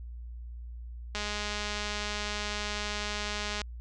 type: click train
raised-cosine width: 0.2 ms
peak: -17 dBFS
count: 514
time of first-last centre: 1.15-3.616 s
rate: 208 Hz
effects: added 59 Hz sine -39 dBFS peak until 3.8 s + resampled to 24000 Hz